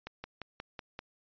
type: slowing click train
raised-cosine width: 0.3 ms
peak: -24 dBFS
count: 6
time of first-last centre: 0.07-0.991 s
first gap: 170 ms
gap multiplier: 1.04
effects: resampled to 11025 Hz